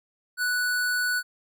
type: tone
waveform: square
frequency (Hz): 1480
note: F#6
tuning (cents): 0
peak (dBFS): -24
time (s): 0.37-1.23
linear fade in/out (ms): 50
effects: none